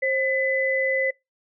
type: tone pair together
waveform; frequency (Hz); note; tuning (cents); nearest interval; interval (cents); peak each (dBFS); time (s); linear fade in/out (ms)
sine; 531.6 / 2007; C5 / B6; +27 / +27; octave + major seventh; 2300; -23; 0.02-1.11; 10
effects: noise-tail reverb RT60 0.2 s tail -24 dB re dry